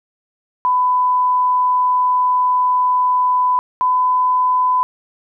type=tone pair in turn; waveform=sine; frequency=1000 / 1005.3 Hz; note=B5 / B5; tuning=+21 / +30 cents; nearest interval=unison; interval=9 cents; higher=second; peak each=-12 dBFS; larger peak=neither; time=0.65-3.59 / 3.81-4.83 s; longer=first; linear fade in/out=0 ms; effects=none